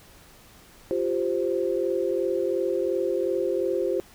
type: chord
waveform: sine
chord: F suspended second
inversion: none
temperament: equal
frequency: 349.2 / 392 / 523.3 Hz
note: F4 / G4 / C5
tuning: 0 / 0 / 0 cents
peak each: -27 / -27 / -27 dBFS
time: 0.91-4 s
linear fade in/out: 0 ms
effects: pink hiss -52 dBFS RMS until 4.14 s